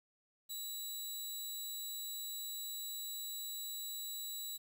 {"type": "tone", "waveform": "15% pulse", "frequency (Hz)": 3924, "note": "B7", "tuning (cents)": -12, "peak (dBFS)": -34, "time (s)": [0.49, 4.58], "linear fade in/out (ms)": 20, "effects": ["11-bit"]}